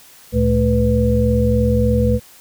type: tone cluster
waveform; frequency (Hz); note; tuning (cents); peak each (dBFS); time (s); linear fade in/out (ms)
sine; 71.2 / 114.5 / 217.5 / 493.4; C#2 / A#2 / A3 / B4; +47 / -31 / -20 / -2; -18; 0.32-2.2; 50
effects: white hiss -45 dBFS RMS until 2.4 s